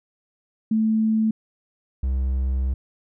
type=tone pair in turn; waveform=sine / triangle; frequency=219.7 / 65.32 Hz; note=A3 / C2; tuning=-2 / -2 cents; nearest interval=octave + major sixth; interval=2100 cents; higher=first; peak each=-17 / -18 dBFS; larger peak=first; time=0.71-1.31 / 2.03-2.74 s; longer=second; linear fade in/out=5 ms; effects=none